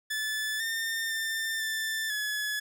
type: tone with pitch steps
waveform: sawtooth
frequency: 1740 / 1810 / 1793 / 1771 / 1703 Hz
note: A6 / A6 / A6 / A6 / G#6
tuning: -20 / +48 / +32 / +11 / +43 cents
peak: -26 dBFS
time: 0.1-2.6 s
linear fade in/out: 10 ms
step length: 500 ms
effects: none